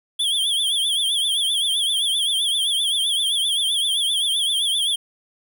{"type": "tone with vibrato", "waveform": "square", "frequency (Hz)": 3322, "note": "G#7", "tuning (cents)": 0, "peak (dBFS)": -19, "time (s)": [0.19, 4.96], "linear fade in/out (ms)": 10, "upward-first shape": "triangle", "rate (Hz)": 7.7, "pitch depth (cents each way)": 130, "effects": []}